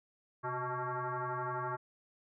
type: tone with frequency modulation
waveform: sine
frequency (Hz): 119.1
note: A#2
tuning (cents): +38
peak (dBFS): -34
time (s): 0.43-1.77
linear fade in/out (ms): 20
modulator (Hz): 250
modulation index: 5.4
effects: none